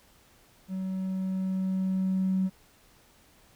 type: tone with level ramp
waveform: triangle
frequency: 188.6 Hz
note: F#3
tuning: 33 cents sharp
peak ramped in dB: -28 to -19 dBFS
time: 0.68-2.5 s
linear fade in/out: 50 ms
effects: tanh soft clip ceiling -21 dBFS + pink hiss -60 dBFS RMS until 3.55 s